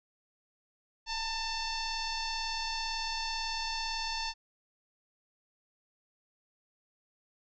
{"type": "tone with frequency modulation", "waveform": "sine", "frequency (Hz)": 2674, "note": "E7", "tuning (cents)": 24, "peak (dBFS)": -32, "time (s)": [1.06, 4.34], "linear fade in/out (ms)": 50, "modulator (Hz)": 885, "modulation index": 3.2, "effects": []}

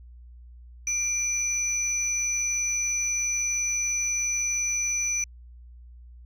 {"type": "tone pair together", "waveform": "sine", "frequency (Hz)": [2365, 5959], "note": ["D7", "F#8"], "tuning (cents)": [12, 11], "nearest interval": "octave + major third", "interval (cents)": 1599, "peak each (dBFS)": [-29, -24], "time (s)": [0.87, 5.24], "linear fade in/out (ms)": 2, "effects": ["tanh soft clip ceiling -19 dBFS", "added 60 Hz sine -44 dBFS peak until 6.25 s"]}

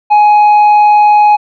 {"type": "tone with tanh clipping", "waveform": "sine", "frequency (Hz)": 837, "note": "G#5", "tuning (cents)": 13, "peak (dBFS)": -4, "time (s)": [0.1, 1.37], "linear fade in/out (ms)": 20, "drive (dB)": 4, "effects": []}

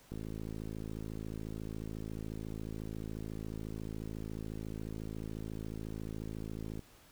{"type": "click train", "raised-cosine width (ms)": 3, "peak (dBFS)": -29, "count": 362, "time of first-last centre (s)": [0.12, 6.793], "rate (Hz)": 54.1, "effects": ["pink hiss -61 dBFS RMS until 7.11 s"]}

